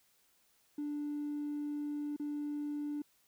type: tone with dropouts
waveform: triangle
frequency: 293.7 Hz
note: D4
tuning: in tune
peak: -32 dBFS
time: 0.78-3.02 s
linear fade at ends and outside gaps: 5 ms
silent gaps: 2.164-2.197 s
effects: tanh soft clip ceiling -32 dBFS + white hiss -71 dBFS RMS until 3.27 s